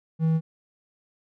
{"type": "tone", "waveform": "triangle", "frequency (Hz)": 161, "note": "E3", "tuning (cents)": -41, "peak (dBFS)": -17, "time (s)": [0.19, 0.41], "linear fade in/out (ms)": 50, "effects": []}